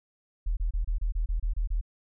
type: tone bursts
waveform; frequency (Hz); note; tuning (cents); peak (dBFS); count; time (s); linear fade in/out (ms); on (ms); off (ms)
sine; 40; D#1; +49; -24; 10; 0.46-1.812; 10; 110; 28
effects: none

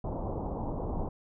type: low-pass noise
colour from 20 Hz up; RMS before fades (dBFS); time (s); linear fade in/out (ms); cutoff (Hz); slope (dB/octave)
pink; -34; 0.04-1.09; 5; 970; 48
effects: none

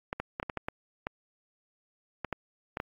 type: clicks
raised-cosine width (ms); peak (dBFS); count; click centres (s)
0.5; -17; 12; 0.129 / 0.2 / 0.399 / 0.429 / 0.498 / 0.573 / 0.685 / 1.069 / 2.247 / 2.327 / 2.771 / 2.801
effects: AAC 32 kbps

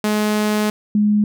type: tone pair in turn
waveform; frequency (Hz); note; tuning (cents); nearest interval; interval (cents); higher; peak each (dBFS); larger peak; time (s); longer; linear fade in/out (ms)
sawtooth / sine; 211.6 / 209; G#3 / G#3; +33 / +11; unison; 22; first; -12; neither; 0.04-0.7 / 0.95-1.24; first; 2
effects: none

